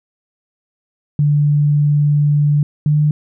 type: tone pair in turn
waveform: sine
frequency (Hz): 146.83 / 149.74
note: D3 / D3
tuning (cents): 0 / +34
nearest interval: unison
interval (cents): 34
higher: second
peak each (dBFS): -10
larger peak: neither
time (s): 1.19-2.63 / 2.86-3.11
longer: first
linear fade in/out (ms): 2
effects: none

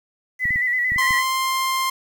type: tone with vibrato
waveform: sine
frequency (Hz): 1975.5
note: B6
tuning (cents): 0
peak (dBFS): -18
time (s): 0.39-1.24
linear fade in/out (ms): 50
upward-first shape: square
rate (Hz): 8.8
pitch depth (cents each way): 35
type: clicks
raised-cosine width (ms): 5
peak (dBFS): -21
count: 6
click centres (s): 0.455 / 0.507 / 0.559 / 0.92 / 0.961 / 1.108
type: tone with pitch glide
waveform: sawtooth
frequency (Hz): 1046.5 to 1052.6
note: C6 to C6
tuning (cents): 0 to +10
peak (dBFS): -16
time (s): 0.98-1.9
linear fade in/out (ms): 5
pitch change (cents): +10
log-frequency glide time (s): 1.17-1.57
effects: 8-bit

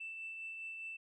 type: tone with tremolo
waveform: sine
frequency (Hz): 2658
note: E7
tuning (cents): +14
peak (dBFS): -40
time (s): 0-0.97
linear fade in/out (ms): 10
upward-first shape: triangle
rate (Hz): 4.9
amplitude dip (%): 35
effects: tanh soft clip ceiling -37 dBFS

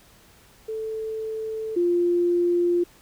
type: tone pair in turn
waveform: sine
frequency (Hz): 440 / 349.2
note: A4 / F4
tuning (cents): 0 / 0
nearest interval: major third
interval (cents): 400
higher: first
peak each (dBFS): -27 / -18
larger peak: second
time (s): 0.68-1.76 / 1.76-2.84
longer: neither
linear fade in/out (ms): 10
effects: pink hiss -54 dBFS RMS until 3.01 s

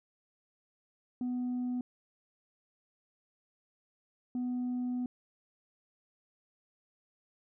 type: tone bursts at uneven times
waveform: sine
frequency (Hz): 248.2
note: B3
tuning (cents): +9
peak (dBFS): -29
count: 2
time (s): 1.21-1.81 / 4.35-5.06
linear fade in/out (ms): 2
effects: tanh soft clip ceiling -30 dBFS

